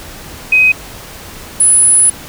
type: tone pair in turn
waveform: sine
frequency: 2519 / 10076 Hz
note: D#7 / D#9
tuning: +21 / +21 cents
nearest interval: 2 octaves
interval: 2400 cents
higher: second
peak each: -5 dBFS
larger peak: neither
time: 0.52-0.72 / 1.6-2.1 s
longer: second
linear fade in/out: 5 ms
effects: pink hiss -31 dBFS RMS until 2.28 s